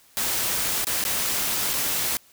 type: noise with dropouts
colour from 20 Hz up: white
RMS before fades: -25 dBFS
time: 0.17-2.17 s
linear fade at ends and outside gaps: 0 ms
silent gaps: 0.845-0.869 / 1.04-1.051 / 1.733-1.737 s
effects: white hiss -56 dBFS RMS until 2.32 s